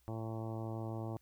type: harmonic tone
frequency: 111.7 Hz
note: A2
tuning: 27 cents sharp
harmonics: 1 / 2 / 3 / 4 / 5 / 6 / 7 / 8 / 9 / 10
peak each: -40 / -47 / -45 / -52 / -50 / -51 / -52 / -54 / -59 / -58 dBFS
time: 0.08-1.17 s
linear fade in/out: 0 ms
effects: added 60 Hz sine -70 dBFS peak until 1.21 s + white hiss -74 dBFS RMS until 1.21 s